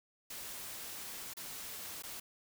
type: noise with dropouts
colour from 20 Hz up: white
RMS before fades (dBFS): -45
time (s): 0.3-2.2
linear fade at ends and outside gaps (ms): 5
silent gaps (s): 1.337-1.368 / 2.023-2.035
effects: none